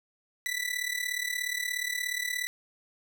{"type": "tone with amplitude modulation", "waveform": "sawtooth", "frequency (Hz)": 1975.5, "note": "B6", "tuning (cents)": 0, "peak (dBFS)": -23, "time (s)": [0.46, 2.47], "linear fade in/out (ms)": 0, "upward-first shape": "sine", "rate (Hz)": 36.9, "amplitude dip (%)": 80, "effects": []}